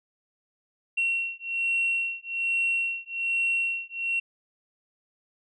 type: beating tone pair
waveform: sine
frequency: 2729 / 2730.2 Hz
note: F7 / F7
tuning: -41 / -40 cents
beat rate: 1.2 Hz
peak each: -27 dBFS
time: 0.97-4.2 s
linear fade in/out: 10 ms
effects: tanh soft clip ceiling -18 dBFS